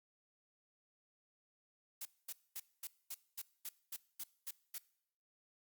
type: noise bursts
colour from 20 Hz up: blue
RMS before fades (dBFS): -44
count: 11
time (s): 2.01-4.783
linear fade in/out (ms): 5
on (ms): 43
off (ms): 230
effects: noise-tail reverb RT60 0.7 s tail -21 dB re dry + Opus 48 kbps